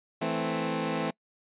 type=chord; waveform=15% pulse; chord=A minor; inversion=second; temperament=equal; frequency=164.81 / 220 / 261.6 Hz; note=E3 / A3 / C4; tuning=0 / 0 / 0 cents; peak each=-26 dBFS; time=0.21-1.11 s; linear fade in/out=10 ms; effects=noise-tail reverb RT60 0.1 s tail -25 dB re dry + resampled to 8000 Hz